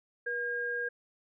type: tone pair together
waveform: sine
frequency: 481.5 / 1619.6 Hz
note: B4 / G#6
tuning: -44 / -44 cents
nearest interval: octave + major sixth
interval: 2100 cents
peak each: -37 / -32 dBFS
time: 0.26-0.89 s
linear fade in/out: 10 ms
effects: none